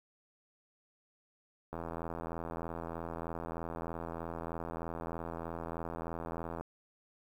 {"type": "click train", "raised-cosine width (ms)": 1, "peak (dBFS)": -26, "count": 407, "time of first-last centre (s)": [1.73, 6.61], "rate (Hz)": 83.2, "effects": ["10-bit"]}